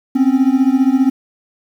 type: beating tone pair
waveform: triangle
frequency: 257 / 272 Hz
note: C4 / C#4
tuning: -31 / -33 cents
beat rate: 15 Hz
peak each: -11 dBFS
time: 0.15-1.1 s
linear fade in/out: 10 ms
effects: 7-bit